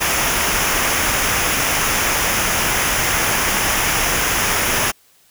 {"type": "noise with comb filter", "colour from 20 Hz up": "pink", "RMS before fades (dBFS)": -18, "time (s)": [0, 4.92], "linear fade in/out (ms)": 20, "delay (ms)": 0.24, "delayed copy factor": -0.6, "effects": ["white hiss -54 dBFS RMS until 5.3 s"]}